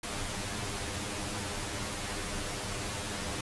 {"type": "noise with comb filter", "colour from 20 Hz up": "pink", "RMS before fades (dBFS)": -36, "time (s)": [0.03, 3.41], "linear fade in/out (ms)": 5, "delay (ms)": 9.9, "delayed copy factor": 0.85, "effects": ["resampled to 24000 Hz"]}